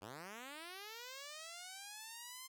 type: linear sweep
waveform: 5% pulse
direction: up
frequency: 89.2 to 1053 Hz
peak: -37 dBFS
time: 0.01-2.48 s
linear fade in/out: 20 ms
effects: none